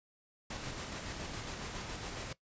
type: noise with tremolo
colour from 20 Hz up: pink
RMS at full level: -41 dBFS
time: 0.5-2.33 s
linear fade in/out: 5 ms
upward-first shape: square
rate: 7.2 Hz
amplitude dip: 25%
effects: noise-tail reverb RT60 0.1 s tail -18 dB re dry + resampled to 16000 Hz